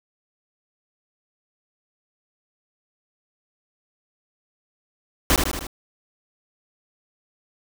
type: noise with echo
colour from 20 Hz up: pink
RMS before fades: -17 dBFS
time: 5.3-5.36 s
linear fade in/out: 0 ms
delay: 77 ms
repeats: 4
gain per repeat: -4 dB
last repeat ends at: 5.668 s
effects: none